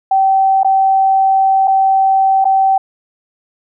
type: tone with dropouts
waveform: sine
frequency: 772 Hz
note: G5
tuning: 27 cents flat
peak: -8 dBFS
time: 0.11-2.78 s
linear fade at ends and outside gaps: 5 ms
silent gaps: 0.633-0.646 / 1.675-1.678 / 2.444-2.452 s
effects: none